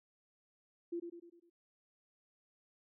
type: tone with echo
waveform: sine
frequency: 342.6 Hz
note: F4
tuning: 33 cents flat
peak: -36 dBFS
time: 0.92-1 s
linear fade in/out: 10 ms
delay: 100 ms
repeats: 5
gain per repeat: -6 dB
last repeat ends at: 1.5 s
effects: none